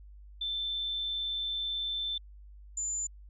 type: tone pair in turn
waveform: sine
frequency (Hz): 3541 / 7082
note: A7 / A8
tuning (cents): +10 / +10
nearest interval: octave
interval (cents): 1200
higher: second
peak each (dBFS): -31 / -31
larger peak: neither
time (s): 0.41-2.18 / 2.77-3.07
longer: first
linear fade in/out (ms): 5
effects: added 50 Hz sine -48 dBFS peak until 3.29 s